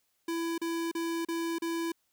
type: tone bursts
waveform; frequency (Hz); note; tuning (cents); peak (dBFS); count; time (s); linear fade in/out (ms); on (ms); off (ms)
square; 333.2; E4; +19; -31; 5; 0.28-1.92; 5; 300; 35
effects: white hiss -75 dBFS RMS until 2.12 s